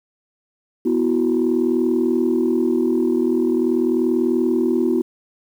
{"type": "chord", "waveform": "sine", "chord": "B suspended fourth", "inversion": "none", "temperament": "equal", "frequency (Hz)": [246.9, 329.6, 370], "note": ["B3", "E4", "F#4"], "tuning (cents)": [0, 0, 0], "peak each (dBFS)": -19, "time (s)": [0.85, 5.02], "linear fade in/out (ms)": 10, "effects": ["tanh soft clip ceiling -9 dBFS", "8-bit"]}